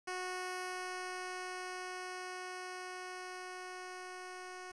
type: tone with level ramp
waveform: 10% pulse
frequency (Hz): 366.6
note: F#4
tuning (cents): -16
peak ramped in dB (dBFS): -30 to -38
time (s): 0.07-4.72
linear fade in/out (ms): 10
effects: resampled to 22050 Hz + 10-bit